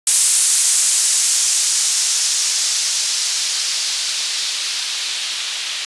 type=noise with low-pass filter sweep; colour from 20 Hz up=violet; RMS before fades=-18 dBFS; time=0.07-5.85 s; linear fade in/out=2 ms; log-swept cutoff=8800 to 3400 Hz; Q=1.4; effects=resampled to 24000 Hz